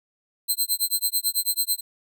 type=tone with tremolo; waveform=5% pulse; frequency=4101 Hz; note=C8; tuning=36 cents flat; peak=-12 dBFS; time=0.48-1.81 s; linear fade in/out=20 ms; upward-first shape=sine; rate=9.1 Hz; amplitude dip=100%; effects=none